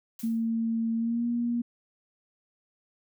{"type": "noise with exponential decay", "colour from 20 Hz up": "blue", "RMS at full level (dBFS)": -41, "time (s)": [0.19, 0.49], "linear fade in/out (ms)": 2, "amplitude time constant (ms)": 64}
{"type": "tone with pitch glide", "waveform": "sine", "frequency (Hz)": [227.3, 237.6], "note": ["A#3", "A#3"], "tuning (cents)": [-43, 33], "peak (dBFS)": -25, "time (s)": [0.23, 1.62], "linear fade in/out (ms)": 10, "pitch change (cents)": 76, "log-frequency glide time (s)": [0.96, 1.26]}
{"effects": []}